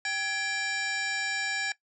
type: harmonic tone with a mistuned harmonic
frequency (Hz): 784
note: G5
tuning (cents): 0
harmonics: 1 / 2 / 3 / 4 / 5 / 6 / 7 / 9 / 10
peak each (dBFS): -39 / -30 / -35 / -44 / -41 / -42 / -41 / -41 / -49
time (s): 0.05-1.72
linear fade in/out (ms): 2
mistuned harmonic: 2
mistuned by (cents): +120
effects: noise-tail reverb RT60 0.1 s tail -18 dB re dry